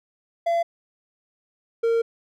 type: tone pair in turn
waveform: triangle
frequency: 679 / 460.1 Hz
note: F5 / A#4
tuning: -49 / -23 cents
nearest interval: perfect fifth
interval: 674 cents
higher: first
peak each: -17 / -16 dBFS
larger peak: second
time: 0.46-0.63 / 1.83-2.02 s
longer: second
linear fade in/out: 10 ms
effects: none